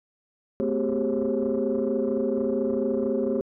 sine tone cluster, 220.7 / 254.4 / 382.9 / 407.2 / 539 Hz, A3 / C4 / G4 / G#4 / C#5, +5 / -48 / -41 / -34 / -49 cents, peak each -28 dBFS, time 0.6-3.41 s, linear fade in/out 0 ms, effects tanh soft clip ceiling -16 dBFS

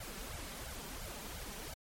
pink noise with flanger, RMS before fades -45 dBFS, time 0-1.74 s, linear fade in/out 5 ms, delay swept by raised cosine 1.3 to 5.2 ms, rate 2.9 Hz, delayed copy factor +0.9, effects MP3 64 kbps

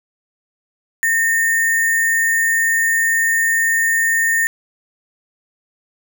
sine tone with sample-and-hold, 1829 Hz, A#6, 33 cents flat, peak -13 dBFS, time 1.03-4.47 s, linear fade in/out 0 ms, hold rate 8820 Hz, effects none

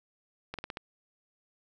slowing click train, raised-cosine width 0.3 ms, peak -21 dBFS, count 5, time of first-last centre 0.54-0.771 s, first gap 47 ms, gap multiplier 1.14, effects none

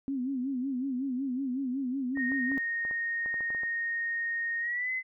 sine tone with vibrato, 261.6 Hz, C4, in tune, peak -29 dBFS, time 0.08-2.58 s, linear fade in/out 0 ms, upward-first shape sine, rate 5.4 Hz, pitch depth 110 cents each way
sine tone with pitch glide, 1856 to 2036 Hz, A#6 to C7, -8 to -48 cents, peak -29 dBFS, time 2.15-5.03 s, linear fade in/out 50 ms, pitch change +160 cents, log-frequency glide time 4.6-4.92 s
clicks, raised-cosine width 1 ms, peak -31 dBFS, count 12, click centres 2.173 / 2.319 / 2.517 / 2.574 / 2.851 / 2.911 / 3.26 / 3.342 / 3.407 / 3.504 / 3.548 / 3.634 s
effects none

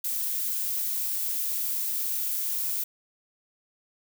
violet noise, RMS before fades -29 dBFS, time 0.04-2.84 s, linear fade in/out 5 ms, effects none

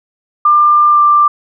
sine tone with pitch glide, 1194 to 1183 Hz, D6 to D6, +28 to +12 cents, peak -5 dBFS, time 0.45-1.28 s, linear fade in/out 5 ms, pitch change -16 cents, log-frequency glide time 0.9-1 s, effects none

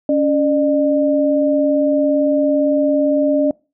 sine tone pair together, 280.3 / 602 Hz, C#4 / D5, +19 / +43 cents, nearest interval octave + minor second, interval 1324 cents, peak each -15 dBFS, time 0.09-3.51 s, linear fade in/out 2 ms, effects noise-tail reverb RT60 0.3 s tail -24 dB re dry

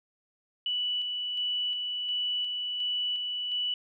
sine tone with tremolo, 2960 Hz, F#7, in tune, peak -27 dBFS, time 0.66-3.74 s, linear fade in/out 2 ms, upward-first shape square, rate 1.4 Hz, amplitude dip 30%, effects none

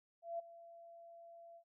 sine tone with ADSR envelope, 677 Hz, E5, 46 cents sharp, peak -37 dBFS, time 0.22-1.64 s, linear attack 170 ms, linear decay 14 ms, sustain -17 dB, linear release 79 ms, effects none

